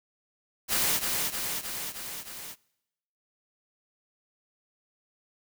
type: noise with echo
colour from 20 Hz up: white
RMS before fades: -26 dBFS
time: 0.68-1.01 s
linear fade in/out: 50 ms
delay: 310 ms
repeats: 5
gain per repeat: -3 dB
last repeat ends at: 2.56 s
effects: noise-tail reverb RT60 0.9 s tail -24 dB re dry